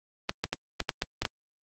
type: clicks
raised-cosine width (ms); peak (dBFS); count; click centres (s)
0.2; -9; 8; 0.294 / 0.44 / 0.53 / 0.803 / 0.892 / 1.021 / 1.22 / 1.252
effects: high-pass 80 Hz 12 dB/octave + Opus 24 kbps